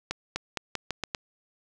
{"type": "accelerating click train", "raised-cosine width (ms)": 0.2, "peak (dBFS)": -12, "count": 7, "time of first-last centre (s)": [0.11, 1.148], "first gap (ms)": 250, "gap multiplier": 0.85, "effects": []}